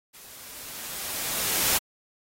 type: noise with level ramp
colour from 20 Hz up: white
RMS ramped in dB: -48 to -22 dBFS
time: 0.13-1.79 s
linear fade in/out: 20 ms
effects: AAC 48 kbps